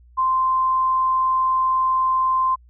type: tone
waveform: sine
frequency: 1042 Hz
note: C6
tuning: 7 cents flat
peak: -16 dBFS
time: 0.17-2.56 s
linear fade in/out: 20 ms
effects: added 60 Hz sine -47 dBFS peak until 2.69 s